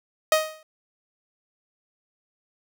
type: tone with exponential decay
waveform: sawtooth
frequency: 626 Hz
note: D#5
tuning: 10 cents sharp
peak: -10 dBFS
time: 0.32-0.63 s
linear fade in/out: 2 ms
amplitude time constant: 67 ms
effects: none